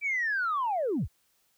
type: linear sweep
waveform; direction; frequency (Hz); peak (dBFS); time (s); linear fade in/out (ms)
sine; down; 2349 to 30.35; -25; 0.01-1.08; 50
effects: tanh soft clip ceiling -22 dBFS + white hiss -70 dBFS RMS until 1.57 s